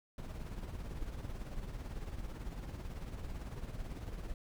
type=noise with tremolo; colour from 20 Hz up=brown; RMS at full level=-40 dBFS; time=0.18-4.34 s; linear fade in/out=2 ms; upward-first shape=triangle; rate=18 Hz; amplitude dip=60%; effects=none